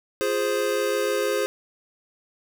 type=chord; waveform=square; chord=F minor; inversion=none; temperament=equal; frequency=349.2 / 415.3 / 523.3 Hz; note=F4 / Ab4 / C5; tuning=0 / 0 / 0 cents; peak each=-31 / -26 / -26 dBFS; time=0.21-1.46 s; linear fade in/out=0 ms; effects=none